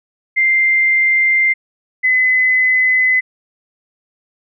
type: tone pair in turn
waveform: sine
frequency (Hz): 2093 / 2023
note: C7 / B6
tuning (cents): 0 / +41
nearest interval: minor second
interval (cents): 59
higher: first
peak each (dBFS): -10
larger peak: neither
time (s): 0.36-1.54 / 2.03-3.21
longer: neither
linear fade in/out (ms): 20
effects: none